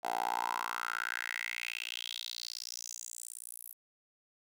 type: tone with high-pass filter sweep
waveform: 10% pulse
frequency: 58.7 Hz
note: A#1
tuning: 13 cents sharp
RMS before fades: -39 dBFS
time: 0.03-3.74 s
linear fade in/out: 20 ms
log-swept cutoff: 680 to 12000 Hz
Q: 5.3
effects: none